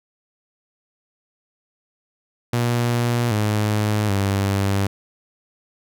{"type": "tone with pitch steps", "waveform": "sawtooth", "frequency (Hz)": [119.6, 105.9, 98.8], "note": ["A#2", "G#2", "G2"], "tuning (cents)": [45, 34, 14], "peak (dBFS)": -14, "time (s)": [2.53, 4.87], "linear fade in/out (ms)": 5, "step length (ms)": 780, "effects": []}